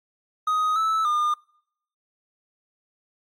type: tone with pitch steps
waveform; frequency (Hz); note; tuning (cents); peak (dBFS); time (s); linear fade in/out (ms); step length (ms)
triangle; 1252 / 1309 / 1211; D#6 / E6 / D#6; +10 / -13 / -47; -18; 0.47-1.34; 5; 290
effects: noise-tail reverb RT60 0.7 s tail -26 dB re dry + AAC 64 kbps